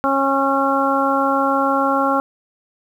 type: harmonic tone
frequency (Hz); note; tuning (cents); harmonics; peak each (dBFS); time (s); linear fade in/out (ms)
273.3; C#4; -24; 1 / 2 / 3 / 4 / 5; -21 / -21 / -21 / -21 / -21; 0.04-2.2; 0
effects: 8-bit